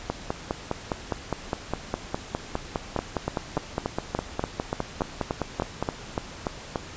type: two click trains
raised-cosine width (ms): 1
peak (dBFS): -11 / -11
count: 29 / 14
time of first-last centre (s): 0.1-5.826 / 2.99-6.758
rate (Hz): 4.89 / 3.45
effects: pink hiss -41 dBFS RMS until 6.96 s + resampled to 16000 Hz